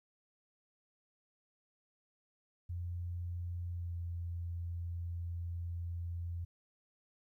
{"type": "tone with pitch glide", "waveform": "sine", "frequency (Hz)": [87.31, 85.81], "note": ["F2", "F2"], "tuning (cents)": [0, -30], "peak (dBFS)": -37, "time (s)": [2.69, 6.45], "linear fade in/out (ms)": 10, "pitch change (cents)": -30, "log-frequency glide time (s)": [3.7, 3.95], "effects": ["13-bit"]}